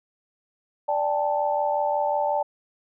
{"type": "chord", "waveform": "sine", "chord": "D suspended fourth", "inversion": "none", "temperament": "equal with one note detuned", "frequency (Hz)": [587.3, 794.5, 880], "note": ["D5", "G5", "A5"], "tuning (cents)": [0, 23, 0], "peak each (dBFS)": [-25, -27, -25], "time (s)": [0.88, 2.43], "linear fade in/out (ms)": 10, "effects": []}